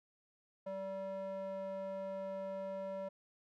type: tone with band-pass filter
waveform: square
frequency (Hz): 192.9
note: G3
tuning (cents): -28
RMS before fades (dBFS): -42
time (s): 0.66-3.09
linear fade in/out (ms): 10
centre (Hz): 650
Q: 3.8
effects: none